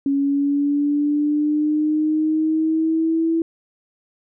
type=linear sweep; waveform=sine; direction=up; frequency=277.2 to 329.6 Hz; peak=-16 dBFS; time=0.06-3.42 s; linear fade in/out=2 ms; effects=none